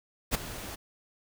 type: noise with ADSR envelope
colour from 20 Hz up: pink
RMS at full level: -25 dBFS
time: 0.31-0.76 s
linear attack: 36 ms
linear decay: 11 ms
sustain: -15 dB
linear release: 16 ms
effects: none